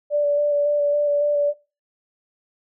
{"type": "tone with vibrato", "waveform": "sine", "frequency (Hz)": 583, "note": "D5", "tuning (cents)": -13, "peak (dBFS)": -16, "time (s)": [0.1, 1.54], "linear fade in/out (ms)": 50, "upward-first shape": "square", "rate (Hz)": 3.6, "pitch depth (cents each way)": 12, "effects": ["noise-tail reverb RT60 0.3 s tail -18 dB re dry"]}